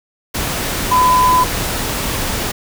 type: tone in noise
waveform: sine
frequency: 1006 Hz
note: B5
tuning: 32 cents sharp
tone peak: -9 dBFS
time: 0.91-1.44 s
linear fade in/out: 10 ms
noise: pink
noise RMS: -20 dBFS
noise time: 0.34-2.52 s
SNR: +8 dB
effects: none